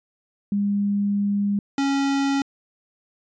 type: tone pair in turn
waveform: sine / square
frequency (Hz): 202.4 / 276.4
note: G#3 / C#4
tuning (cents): -44 / -5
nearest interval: perfect fourth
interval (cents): 539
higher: second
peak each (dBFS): -19 / -20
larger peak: first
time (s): 0.52-1.59 / 1.78-2.42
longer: first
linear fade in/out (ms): 2
effects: resampled to 16000 Hz